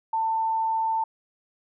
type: tone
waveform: sine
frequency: 893 Hz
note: A5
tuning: 25 cents sharp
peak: -22 dBFS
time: 0.13-1.04 s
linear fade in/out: 5 ms
effects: none